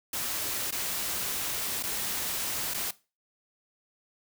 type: noise with dropouts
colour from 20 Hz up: white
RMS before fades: -32 dBFS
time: 0.13-2.91 s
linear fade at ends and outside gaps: 5 ms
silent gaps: 0.71-0.723 / 1.827-1.835 / 2.739-2.744 s
effects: noise-tail reverb RT60 0.3 s tail -19 dB re dry